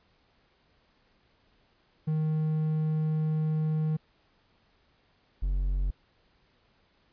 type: tone pair in turn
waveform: triangle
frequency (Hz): 155.8 / 46.32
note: D#3 / F#1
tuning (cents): +3 / +3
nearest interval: octave + major sixth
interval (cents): 2100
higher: first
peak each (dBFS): -23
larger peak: neither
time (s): 2.07-3.97 / 5.42-5.91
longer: first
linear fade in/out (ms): 10
effects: pink hiss -67 dBFS RMS until 7.12 s + resampled to 11025 Hz